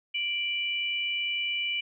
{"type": "tone pair together", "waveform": "sine", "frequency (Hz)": [2349, 2960], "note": ["D7", "F#7"], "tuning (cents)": [0, 0], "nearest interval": "major third", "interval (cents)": 400, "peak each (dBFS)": [-30, -30], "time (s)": [0.14, 1.81], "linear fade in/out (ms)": 10, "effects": []}